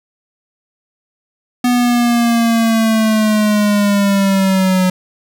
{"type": "linear sweep", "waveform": "square", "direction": "down", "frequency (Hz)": [246.9, 183.4], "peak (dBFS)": -11, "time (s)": [1.64, 4.9], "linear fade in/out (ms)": 5, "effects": []}